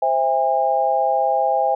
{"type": "chord", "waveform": "sine", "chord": "C augmented", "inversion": "none", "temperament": "equal with one note detuned", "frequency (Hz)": [523.3, 659.3, 809.8], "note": ["C5", "E5", "G#5"], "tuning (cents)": [0, 0, -44], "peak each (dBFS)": [-22, -21, -18], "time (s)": [0.02, 1.75], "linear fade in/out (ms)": 5, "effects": []}